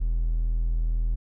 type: tone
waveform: triangle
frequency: 41 Hz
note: E1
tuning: 9 cents flat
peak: -19 dBFS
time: 0-1.16 s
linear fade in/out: 20 ms
effects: tanh soft clip ceiling -15 dBFS